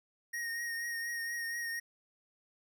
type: tone with vibrato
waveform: square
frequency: 1864.7 Hz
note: A#6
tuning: in tune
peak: -36 dBFS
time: 0.33-1.8 s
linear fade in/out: 10 ms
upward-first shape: triangle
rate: 4.2 Hz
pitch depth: 29 cents each way
effects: none